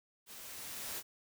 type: noise with level ramp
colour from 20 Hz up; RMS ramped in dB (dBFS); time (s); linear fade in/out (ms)
white; -51 to -40; 0.26-1.03; 50
effects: none

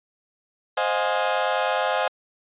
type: chord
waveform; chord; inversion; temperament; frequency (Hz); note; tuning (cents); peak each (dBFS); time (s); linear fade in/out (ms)
30% pulse; F minor seventh; second; equal with one note detuned; 523.3 / 622.3 / 711.1 / 830.6; C5 / Eb5 / F5 / Ab5; 0 / 0 / +31 / 0; -24; 0.77-2.08; 5
effects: resampled to 8000 Hz

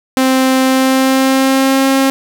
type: tone with pitch glide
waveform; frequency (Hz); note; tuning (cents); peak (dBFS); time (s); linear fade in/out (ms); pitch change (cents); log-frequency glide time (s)
sawtooth; 261.6 to 269.1; C4 to C4; 0 to +49; -5; 0.17-2.1; 0; +49; 0.63-1.86
effects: 7-bit

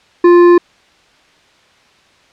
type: tone with hard clipping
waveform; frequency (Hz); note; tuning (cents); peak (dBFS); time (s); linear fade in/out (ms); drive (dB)
sine; 349.2; F4; 0; -5; 0.24-0.58; 5; 9
effects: white hiss -49 dBFS RMS until 2.32 s + low-pass 4000 Hz 12 dB/octave

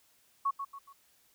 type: tone with echo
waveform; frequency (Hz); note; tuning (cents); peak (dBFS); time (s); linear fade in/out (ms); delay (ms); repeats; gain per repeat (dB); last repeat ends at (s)
sine; 1108.7; C#6; 0; -26; 0.45-0.51; 10; 140; 3; -8; 0.93
effects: white hiss -67 dBFS RMS until 1.34 s

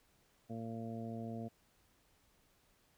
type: harmonic tone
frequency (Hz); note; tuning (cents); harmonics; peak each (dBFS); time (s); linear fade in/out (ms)
114.1; A#2; -37; 1 / 2 / 3 / 4 / 5 / 6; -46 / -43 / -53 / -51 / -54 / -50; 0.49-1.49; 20
effects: pink hiss -72 dBFS RMS until 2.97 s

